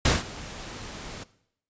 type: noise with ADSR envelope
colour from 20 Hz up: pink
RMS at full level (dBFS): -19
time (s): 0.05-1.24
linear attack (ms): 6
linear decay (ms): 170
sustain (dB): -20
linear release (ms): 10
effects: noise-tail reverb RT60 0.7 s tail -18 dB re dry + resampled to 16000 Hz